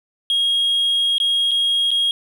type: tone with dropouts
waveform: triangle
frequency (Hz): 3271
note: G#7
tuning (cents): -27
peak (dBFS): -13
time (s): 0.3-2.11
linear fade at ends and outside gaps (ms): 1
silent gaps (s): 1.182-1.201 / 1.51-1.515 / 1.907-1.914
effects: tanh soft clip ceiling -10 dBFS + 9-bit